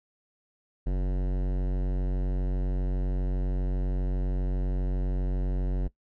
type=tone with hard clipping; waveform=sine; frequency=46.25 Hz; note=F#1; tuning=in tune; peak=-27 dBFS; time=0.86-5.88 s; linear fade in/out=10 ms; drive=18 dB; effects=noise-tail reverb RT60 0.1 s tail -19 dB re dry